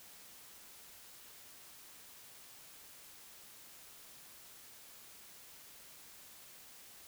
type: silence
effects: white hiss -56 dBFS RMS until 7.07 s